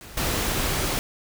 pink noise with level steps, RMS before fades -42 / -25 dBFS, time 0.01-0.99 s, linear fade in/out 0 ms, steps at 0.17 s, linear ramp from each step 5 ms, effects none

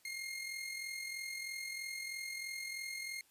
sawtooth tone with amplitude modulation, 2132 Hz, C7, 32 cents sharp, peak -35 dBFS, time 0.05-3.21 s, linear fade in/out 2 ms, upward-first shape sine, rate 43.1 Hz, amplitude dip 50%, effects white hiss -69 dBFS RMS until 3.3 s + resampled to 32000 Hz

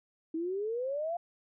sine exponential sweep, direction up, 315.4 to 707 Hz, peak -31 dBFS, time 0.34-1.17 s, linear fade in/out 5 ms, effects none

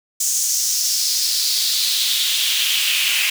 pink noise with high-pass filter sweep, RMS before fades -19 dBFS, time 0.2-3.3 s, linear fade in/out 5 ms, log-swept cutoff 6800 to 2500 Hz, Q 3.3, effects none

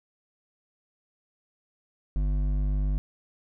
triangle tone with hard clipping, 49.57 Hz, G1, 20 cents sharp, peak -25 dBFS, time 2.16-2.98 s, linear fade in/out 0 ms, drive 13 dB, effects none

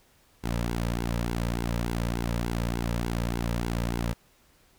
sawtooth tone with flanger, 58.27 Hz, A#1, in tune, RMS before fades -29 dBFS, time 0.43-4.14 s, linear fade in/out 20 ms, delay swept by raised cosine 1.6 to 2.8 ms, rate 3.4 Hz, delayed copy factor -0.7, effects pink hiss -62 dBFS RMS until 4.78 s

